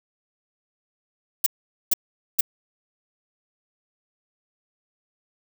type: noise bursts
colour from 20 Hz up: violet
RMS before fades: -17 dBFS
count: 3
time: 1.44-2.409 s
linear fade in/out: 5 ms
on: 23 ms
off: 450 ms
effects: none